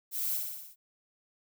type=noise with echo; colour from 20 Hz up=violet; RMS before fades=-34 dBFS; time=0.11-0.4 s; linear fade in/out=50 ms; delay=60 ms; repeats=6; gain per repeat=-3 dB; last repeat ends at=0.76 s; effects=none